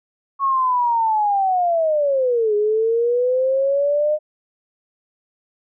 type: linear two-way sweep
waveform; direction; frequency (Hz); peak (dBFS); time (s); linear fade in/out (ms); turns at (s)
sine; down then up; 1108.7 to 412.6 to 613; -15; 0.39-4.19; 50; 2.55
effects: none